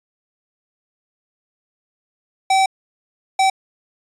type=tone bursts at uneven times; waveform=square; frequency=769 Hz; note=G5; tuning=33 cents flat; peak=-13 dBFS; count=2; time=2.5-2.66 / 3.39-3.5 s; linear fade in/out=5 ms; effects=resampled to 22050 Hz